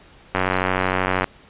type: click train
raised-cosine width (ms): 0.5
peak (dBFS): -4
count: 84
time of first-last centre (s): 0.35-1.242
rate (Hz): 93
effects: pink hiss -49 dBFS RMS until 1.49 s + resampled to 8000 Hz